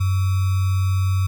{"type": "tone with sample-and-hold", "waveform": "sine", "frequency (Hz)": 94.6, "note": "F#2", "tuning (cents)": 39, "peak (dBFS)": -16, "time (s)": [0, 1.27], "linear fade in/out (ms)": 10, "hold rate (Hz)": 1225, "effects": []}